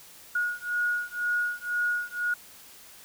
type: beating tone pair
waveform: sine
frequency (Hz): 1445 / 1447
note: F#6 / F#6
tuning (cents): -41 / -39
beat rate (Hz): 2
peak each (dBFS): -29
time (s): 0.35-2.34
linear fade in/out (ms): 5
effects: white hiss -50 dBFS RMS until 3.04 s